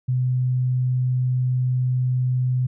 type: tone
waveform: sine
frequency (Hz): 126.8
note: B2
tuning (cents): +46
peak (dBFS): -18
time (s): 0.08-2.67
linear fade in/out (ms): 10
effects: none